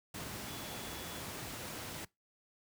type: tone in noise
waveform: sine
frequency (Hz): 3406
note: G#7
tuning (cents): +43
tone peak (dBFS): -54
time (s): 0.47-1.2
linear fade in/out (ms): 5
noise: pink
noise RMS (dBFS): -43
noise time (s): 0.14-2.05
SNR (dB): -14
effects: noise-tail reverb RT60 0.2 s tail -23 dB re dry + high-pass 80 Hz 12 dB/octave